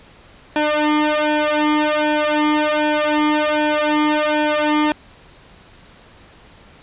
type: tone with flanger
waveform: sawtooth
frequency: 301.6 Hz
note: D4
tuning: 46 cents sharp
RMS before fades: -17 dBFS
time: 0.56-4.92 s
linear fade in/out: 0 ms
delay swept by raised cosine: 1.2 to 2.4 ms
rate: 1.3 Hz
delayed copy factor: +0.95
effects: pink hiss -46 dBFS RMS until 6.82 s + resampled to 8000 Hz